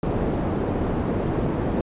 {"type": "low-pass noise", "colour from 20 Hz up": "white", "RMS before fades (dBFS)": -24, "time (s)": [0.03, 1.81], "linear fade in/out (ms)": 2, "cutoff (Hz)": 400, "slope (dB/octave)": 12, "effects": ["resampled to 8000 Hz"]}